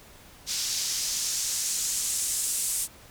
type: noise with band-pass filter sweep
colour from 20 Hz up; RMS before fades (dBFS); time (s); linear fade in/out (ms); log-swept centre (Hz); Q
white; -29; 0.46-2.88; 50; 5100 to 8700; 1.8
effects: pink hiss -51 dBFS RMS until 3.1 s